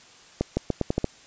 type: accelerating click train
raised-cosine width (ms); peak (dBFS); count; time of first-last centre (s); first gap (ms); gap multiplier
2; -9; 7; 0.41-1.043; 160; 0.83
effects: white hiss -51 dBFS RMS until 1.26 s + resampled to 16000 Hz